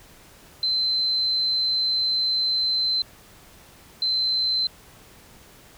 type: tone bursts at uneven times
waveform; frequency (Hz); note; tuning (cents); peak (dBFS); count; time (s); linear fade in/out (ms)
sine; 4080; C8; -44; -20; 2; 0.63-3.02 / 4.02-4.67; 2
effects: pink hiss -50 dBFS RMS until 5.77 s